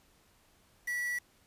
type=tone with quantisation; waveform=triangle; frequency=1948 Hz; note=B6; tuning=24 cents flat; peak=-30 dBFS; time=0.87-1.19 s; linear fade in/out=10 ms; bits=7; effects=pink hiss -66 dBFS RMS until 1.46 s + resampled to 32000 Hz